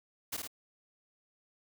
white noise with echo, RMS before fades -36 dBFS, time 0.32-0.37 s, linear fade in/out 10 ms, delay 53 ms, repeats 2, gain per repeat -3 dB, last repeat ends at 0.476 s, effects none

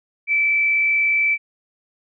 sine tone with frequency modulation, 2318 Hz, D7, 23 cents flat, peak -15 dBFS, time 0.27-1.38 s, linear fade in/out 50 ms, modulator 56.8 Hz, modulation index 0.49, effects none

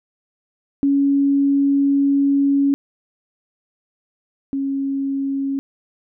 sine tone pair in turn, 279.2 / 274.2 Hz, C#4 / C#4, +13 / -19 cents, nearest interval unison, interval 32 cents, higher first, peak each -13 / -19 dBFS, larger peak first, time 0.83-2.74 / 4.53-5.59 s, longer first, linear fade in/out 0 ms, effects none

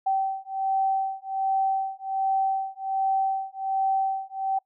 sine beating tone pair, 772 / 773.3 Hz, G5 / G5, -27 / -24 cents, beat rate 1.3 Hz, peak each -26 dBFS, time 0.06-4.59 s, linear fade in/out 10 ms, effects noise-tail reverb RT60 0.1 s tail -24 dB re dry

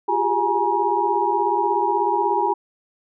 sine tone cluster, 350.5 / 392.2 / 408.7 / 836 / 952 Hz, F4 / G4 / G#4 / G#5 / A#5, +6 / +1 / -28 / +11 / +36 cents, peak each -27 / -26 / -27 / -22 / -21 dBFS, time 0.08-2.54 s, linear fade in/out 10 ms, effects none

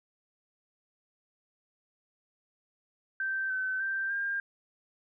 sine tone with pitch steps, 1558 / 1526 / 1569 / 1603 Hz, G6 / G6 / G6 / G6, -11 / -47 / +1 / +38 cents, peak -29 dBFS, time 3.2-4.4 s, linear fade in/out 2 ms, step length 300 ms, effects none

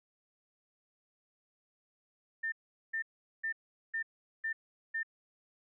sine tone bursts, 1799 Hz, A6, 38 cents sharp, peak -32 dBFS, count 6, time 2.43-5.032 s, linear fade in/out 10 ms, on 92 ms, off 410 ms, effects none

